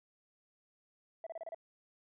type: tone bursts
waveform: sine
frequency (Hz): 659.3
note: E5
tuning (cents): 0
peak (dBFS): -38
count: 6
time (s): 1.24-1.546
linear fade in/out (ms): 2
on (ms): 26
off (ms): 30
effects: tanh soft clip ceiling -38 dBFS